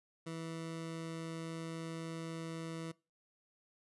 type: tone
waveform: 20% pulse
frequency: 163.7 Hz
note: E3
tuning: 12 cents flat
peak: -36 dBFS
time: 0.26-2.92 s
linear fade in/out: 10 ms
effects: noise-tail reverb RT60 0.3 s tail -23 dB re dry + resampled to 24000 Hz